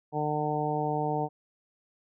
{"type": "harmonic tone", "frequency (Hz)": 150.5, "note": "D3", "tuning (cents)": 43, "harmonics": [1, 2, 3, 4, 5, 6], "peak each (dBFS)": [-33, -35, -33, -37, -31, -35], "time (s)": [0.12, 1.29], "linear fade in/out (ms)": 50, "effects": []}